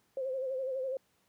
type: tone with vibrato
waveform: sine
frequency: 525 Hz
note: C5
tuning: 6 cents sharp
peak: -32 dBFS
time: 0.17-0.97 s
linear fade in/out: 2 ms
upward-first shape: sine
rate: 12 Hz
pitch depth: 58 cents each way
effects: pink hiss -72 dBFS RMS until 1.28 s + high-pass 100 Hz 12 dB/octave

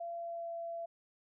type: tone with pitch glide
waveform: sine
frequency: 682 to 674.6 Hz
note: F5 to E5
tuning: -41 to +40 cents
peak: -38 dBFS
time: 0-0.86 s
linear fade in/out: 10 ms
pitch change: -19 cents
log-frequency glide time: 0.13-0.53 s
effects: none

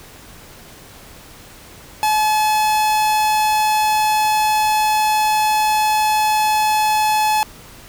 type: tone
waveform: 45% pulse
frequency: 857 Hz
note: A5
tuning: 46 cents flat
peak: -14 dBFS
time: 2.03-7.43 s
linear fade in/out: 0 ms
effects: pink hiss -41 dBFS RMS until 7.88 s

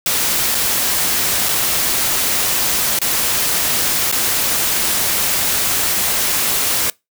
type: noise with dropouts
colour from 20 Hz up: white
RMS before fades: -17 dBFS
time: 0.06-6.9 s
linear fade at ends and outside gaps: 1 ms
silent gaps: 0.547-0.551 / 1.487-1.49 / 2.989-3.016 / 4.115-4.125 s
effects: noise-tail reverb RT60 0.2 s tail -24 dB re dry

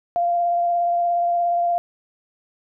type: tone with vibrato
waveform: sine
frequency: 694 Hz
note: F5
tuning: 11 cents flat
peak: -17 dBFS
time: 0.16-1.78 s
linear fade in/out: 0 ms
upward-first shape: triangle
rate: 17 Hz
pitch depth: 17 cents each way
effects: none

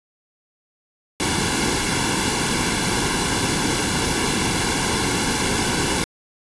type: noise with comb filter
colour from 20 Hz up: pink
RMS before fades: -21 dBFS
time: 1.2-6.04 s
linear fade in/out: 0 ms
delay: 1.6 ms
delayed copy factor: -0.7
effects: resampled to 24000 Hz

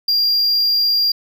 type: tone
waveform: triangle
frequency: 4781 Hz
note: D8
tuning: 30 cents sharp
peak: -12 dBFS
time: 0.08-1.12 s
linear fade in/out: 5 ms
effects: none

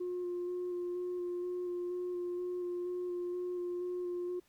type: tone with vibrato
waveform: sine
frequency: 356.2 Hz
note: F4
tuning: 34 cents sharp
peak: -33 dBFS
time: 0-4.4 s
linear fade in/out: 10 ms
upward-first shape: square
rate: 2.1 Hz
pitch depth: 12 cents each way
effects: tanh soft clip ceiling -32 dBFS + pink hiss -70 dBFS RMS until 4.48 s

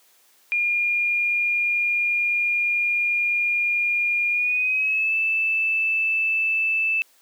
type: tone with pitch glide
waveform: sine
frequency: 2417 to 2636 Hz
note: D7 to E7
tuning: +49 to -1 cents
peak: -19 dBFS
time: 0.52-7.02 s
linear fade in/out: 0 ms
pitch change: +150 cents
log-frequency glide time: 4.31-5.15 s
effects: white hiss -58 dBFS RMS until 7.21 s + high-pass 300 Hz 12 dB/octave

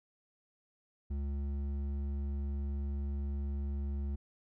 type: tone with hard clipping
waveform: sine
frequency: 70.3 Hz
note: C#2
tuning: 25 cents sharp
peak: -35 dBFS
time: 1.1-4.16 s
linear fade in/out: 10 ms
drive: 8 dB
effects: none

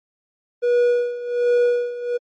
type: tone with tremolo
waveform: triangle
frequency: 484.2 Hz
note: B4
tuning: 34 cents flat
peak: -11 dBFS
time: 0.62-2.18 s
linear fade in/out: 20 ms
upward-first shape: sine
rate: 1.3 Hz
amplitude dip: 80%
effects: MP3 32 kbps

